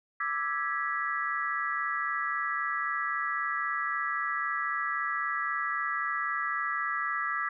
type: chord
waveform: sine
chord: E dominant seventh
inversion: third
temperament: equal with one note detuned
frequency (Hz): 1174.7 / 1318.5 / 1661.2 / 1952.8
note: D6 / E6 / G#6 / B6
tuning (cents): 0 / 0 / 0 / -20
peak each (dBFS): -34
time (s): 0.2-7.49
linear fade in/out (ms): 5
effects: none